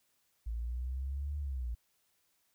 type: linear two-way sweep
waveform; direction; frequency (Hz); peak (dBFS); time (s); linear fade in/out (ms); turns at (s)
sine; up then down; 55 to 73.7 to 56.1; -34; 0.46-1.75; 10; 1.38
effects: white hiss -75 dBFS RMS until 2.54 s